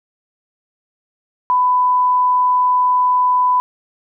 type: tone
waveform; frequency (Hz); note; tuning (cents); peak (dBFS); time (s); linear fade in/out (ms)
sine; 998; B5; +18; -11; 1.5-3.6; 0
effects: none